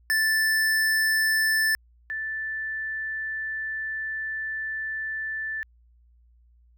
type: tone pair in turn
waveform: square / sine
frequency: 1760 / 1760 Hz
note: A6 / A6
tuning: 0 / 0 cents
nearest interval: unison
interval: 0 cents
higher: neither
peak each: -21 / -28 dBFS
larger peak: first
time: 0.1-1.75 / 2.1-5.63 s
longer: second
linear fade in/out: 0 ms
effects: added 59 Hz sine -55 dBFS peak until 6.77 s